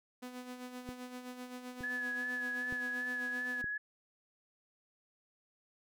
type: tone with tremolo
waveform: sawtooth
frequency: 249.9 Hz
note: B3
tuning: 21 cents sharp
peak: -38 dBFS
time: 0.22-3.62 s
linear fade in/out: 10 ms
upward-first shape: sine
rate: 7.7 Hz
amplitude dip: 55%
type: click train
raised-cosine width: 3 ms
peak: -32 dBFS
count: 4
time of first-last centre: 0.89-3.642 s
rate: 1.09 Hz
type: tone with vibrato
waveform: sine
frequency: 1700 Hz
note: G#6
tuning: 40 cents sharp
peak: -35 dBFS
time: 1.83-3.78 s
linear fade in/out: 10 ms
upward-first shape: sine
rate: 2.6 Hz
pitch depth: 29 cents each way
effects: none